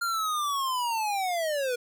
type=linear sweep; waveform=square; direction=down; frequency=1404 to 476.2 Hz; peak=-27 dBFS; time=0.01-1.76 s; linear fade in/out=10 ms; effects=none